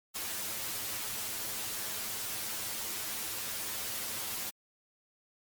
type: noise with comb filter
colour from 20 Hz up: white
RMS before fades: -37 dBFS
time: 0.14-4.51 s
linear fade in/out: 20 ms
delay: 9.2 ms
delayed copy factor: +0.85
effects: MP3 96 kbps